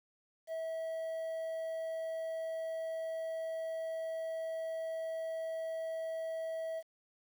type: tone with quantisation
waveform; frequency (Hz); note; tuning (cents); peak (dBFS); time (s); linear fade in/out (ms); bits
triangle; 649; E5; -27; -34; 0.47-6.83; 50; 10
effects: none